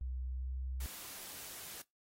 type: tone with pitch glide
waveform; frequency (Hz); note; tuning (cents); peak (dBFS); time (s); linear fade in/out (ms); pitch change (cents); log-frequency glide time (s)
sine; 63.4 to 64.47; B1 to C2; +46 to -25; -37; 0.01-0.86; 0; +29; 0.25-0.57
type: noise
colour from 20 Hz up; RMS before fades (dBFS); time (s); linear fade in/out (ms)
white; -48; 0.8-1.82; 5
effects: noise-tail reverb RT60 0.2 s tail -24 dB re dry + AAC 48 kbps